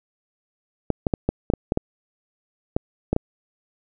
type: clicks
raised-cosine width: 2 ms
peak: -6 dBFS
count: 11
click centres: 0.903 / 1.068 / 1.138 / 1.29 / 1.501 / 1.537 / 1.721 / 1.774 / 2.765 / 3.13 / 3.164 s
effects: none